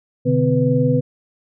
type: tone cluster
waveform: sine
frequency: 127.3 / 148.7 / 253.5 / 494.7 Hz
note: C3 / D3 / B3 / B4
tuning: -47 / +22 / +45 / +3 cents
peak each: -19 dBFS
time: 0.25-1.01 s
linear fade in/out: 20 ms
effects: none